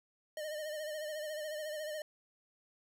square tone with vibrato, 611 Hz, D#5, 32 cents flat, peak -39 dBFS, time 0.37-2.02 s, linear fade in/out 2 ms, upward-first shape sine, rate 14 Hz, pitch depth 51 cents each way, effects none

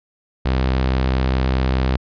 sawtooth tone, 64.8 Hz, C2, 16 cents flat, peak -12 dBFS, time 0.45-1.97 s, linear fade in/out 10 ms, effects resampled to 11025 Hz

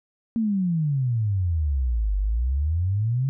sine exponential two-way sweep, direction down then up, 233.1 to 47.59 to 138.7 Hz, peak -20 dBFS, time 0.36-3.29 s, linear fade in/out 0 ms, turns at 2.17 s, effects none

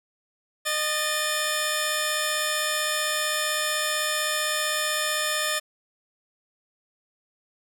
10% pulse tone pair together, 611.9 / 1760 Hz, D#5 / A6, -29 / 0 cents, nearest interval octave + tritone, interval 1829 cents, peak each -18 dBFS, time 0.65-5.6 s, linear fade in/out 20 ms, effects none

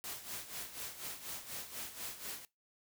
white noise with tremolo, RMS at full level -42 dBFS, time 0.04-2.45 s, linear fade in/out 0 ms, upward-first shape sine, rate 4.1 Hz, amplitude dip 70%, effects noise-tail reverb RT60 0.2 s tail -21 dB re dry

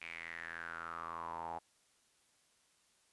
sawtooth tone with band-pass filter sweep, 83.5 Hz, E2, 23 cents sharp, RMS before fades -45 dBFS, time 0.01-1.59 s, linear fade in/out 10 ms, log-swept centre 2400 to 810 Hz, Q 7.2, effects white hiss -72 dBFS RMS until 3.12 s + resampled to 24000 Hz

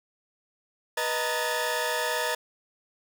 sawtooth tone cluster, 489 / 624 / 920 / 1723 Hz, B4 / D#5 / A#5 / A6, -17 / +5 / -23 / -37 cents, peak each -28 dBFS, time 0.97-2.35 s, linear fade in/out 5 ms, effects none

